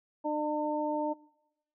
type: harmonic tone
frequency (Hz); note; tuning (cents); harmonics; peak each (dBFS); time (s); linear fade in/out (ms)
301.2; D4; +44; 1 / 2 / 3; -33 / -33 / -33; 0.24-1.14; 20
effects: noise-tail reverb RT60 0.9 s tail -23 dB re dry